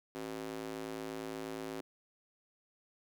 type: tone with high-pass filter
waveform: square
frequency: 54.2 Hz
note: A1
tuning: 25 cents flat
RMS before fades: -42 dBFS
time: 0.15-1.81 s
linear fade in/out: 0 ms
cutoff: 320 Hz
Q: 2
effects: none